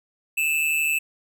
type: tone with amplitude modulation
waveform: square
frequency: 2637 Hz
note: E7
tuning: in tune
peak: -18 dBFS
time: 0.37-0.99 s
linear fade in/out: 10 ms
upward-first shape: sine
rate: 152 Hz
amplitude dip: 65%
effects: none

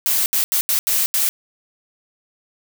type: noise bursts at uneven times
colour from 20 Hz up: blue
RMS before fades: -18 dBFS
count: 6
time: 0.06-0.26 / 0.33-0.44 / 0.52-0.61 / 0.69-0.79 / 0.87-1.06 / 1.14-1.29 s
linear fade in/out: 0 ms
effects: none

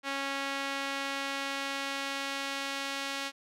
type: tone with band-pass filter sweep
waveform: sawtooth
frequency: 275.6 Hz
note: C#4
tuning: 10 cents flat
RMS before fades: -35 dBFS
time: 0.03-3.32 s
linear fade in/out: 50 ms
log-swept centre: 2200 to 3300 Hz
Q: 0.79
effects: none

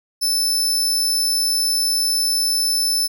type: tone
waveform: sawtooth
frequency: 5274 Hz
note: E8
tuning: in tune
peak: -14 dBFS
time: 0.21-3.08 s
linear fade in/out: 20 ms
effects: none

